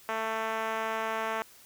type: tone with band-pass filter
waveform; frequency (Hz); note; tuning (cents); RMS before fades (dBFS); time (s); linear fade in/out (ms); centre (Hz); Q
5% pulse; 222; A3; +16; -32; 0.09-1.42; 0; 820; 0.81
effects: white hiss -55 dBFS RMS until 1.65 s